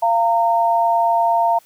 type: tone pair together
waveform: sine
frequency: 689.4 / 918 Hz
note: F5 / A#5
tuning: -23 / -27 cents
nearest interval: perfect fourth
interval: 496 cents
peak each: -16 dBFS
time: 0.02-1.59 s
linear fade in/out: 10 ms
effects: white hiss -53 dBFS RMS until 1.65 s